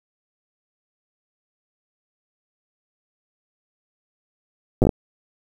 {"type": "slowing click train", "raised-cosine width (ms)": 2, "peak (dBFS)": -3, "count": 6, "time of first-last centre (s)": [4.82, 4.892], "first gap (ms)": 8, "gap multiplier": 1.3, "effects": ["7-bit"]}